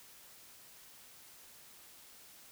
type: silence
effects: white hiss -57 dBFS RMS until 2.51 s